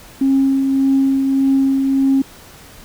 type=tone with tremolo; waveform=sine; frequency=270.2 Hz; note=C#4; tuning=44 cents flat; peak=-9 dBFS; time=0.21-2.22 s; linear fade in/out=5 ms; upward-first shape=triangle; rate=1.7 Hz; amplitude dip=40%; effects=tanh soft clip ceiling -6 dBFS + pink hiss -41 dBFS RMS until 2.84 s